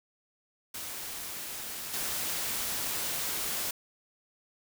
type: noise with level steps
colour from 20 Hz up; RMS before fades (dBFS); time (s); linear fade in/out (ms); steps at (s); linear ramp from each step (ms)
white; -39 / -33; 0.74-3.71; 5; 1.93; 10
effects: none